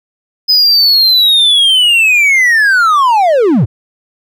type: linear sweep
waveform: triangle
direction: down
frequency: 5060 to 82.41 Hz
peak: -4 dBFS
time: 0.48-3.66 s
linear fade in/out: 20 ms
effects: none